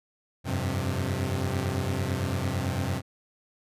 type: chord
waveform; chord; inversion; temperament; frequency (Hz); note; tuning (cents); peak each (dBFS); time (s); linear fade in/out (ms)
sawtooth; F suspended second; none; equal with one note detuned; 89.09 / 98 / 130.81; F2 / G2 / C3; +35 / 0 / 0; -27; 0.44-3.02; 50
effects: resampled to 32000 Hz